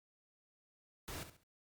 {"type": "noise with echo", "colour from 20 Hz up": "pink", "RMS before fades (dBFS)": -45, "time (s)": [1.08, 1.23], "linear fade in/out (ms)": 0, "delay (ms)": 68, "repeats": 3, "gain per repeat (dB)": -10, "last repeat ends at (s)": 1.434, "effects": ["Opus 48 kbps"]}